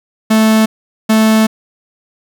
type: tone bursts at uneven times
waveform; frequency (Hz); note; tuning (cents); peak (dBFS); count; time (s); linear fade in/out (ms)
45% pulse; 219.3; A3; -6; -7; 2; 0.3-0.66 / 1.09-1.47; 10
effects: none